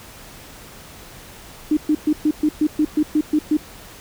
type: tone bursts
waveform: sine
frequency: 304 Hz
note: D#4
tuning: 40 cents flat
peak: -13 dBFS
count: 11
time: 1.71-3.57 s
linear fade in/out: 5 ms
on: 60 ms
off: 120 ms
effects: pink hiss -41 dBFS RMS until 4 s